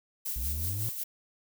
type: noise with tremolo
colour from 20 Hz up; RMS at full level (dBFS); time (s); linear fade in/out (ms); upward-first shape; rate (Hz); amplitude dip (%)
violet; -33; 0.25-1.04; 10; sine; 5.4; 50
type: exponential sweep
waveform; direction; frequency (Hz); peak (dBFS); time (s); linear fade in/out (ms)
triangle; up; 57.5 to 118.4; -30; 0.36-0.89; 0
effects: none